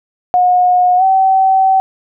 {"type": "tone with pitch glide", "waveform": "sine", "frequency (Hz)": [723, 765.5], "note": ["F#5", "G5"], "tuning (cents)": [-40, -41], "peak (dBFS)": -7, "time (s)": [0.34, 1.8], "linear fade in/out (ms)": 0, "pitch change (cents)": 99, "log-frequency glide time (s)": [0.97, 1.03], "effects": []}